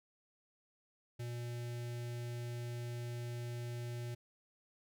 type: tone with notch filter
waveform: square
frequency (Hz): 120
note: B2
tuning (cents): -49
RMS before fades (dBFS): -42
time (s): 1.19-4.15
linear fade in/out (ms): 10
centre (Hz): 1100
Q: 1.5
effects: none